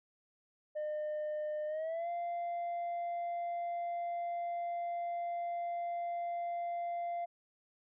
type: tone with pitch glide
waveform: sine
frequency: 606 to 692.1 Hz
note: D#5 to F5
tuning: -46 to -16 cents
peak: -32 dBFS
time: 0.75-7.26 s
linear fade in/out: 20 ms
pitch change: +230 cents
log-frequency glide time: 1.67-2.09 s
effects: tanh soft clip ceiling -34 dBFS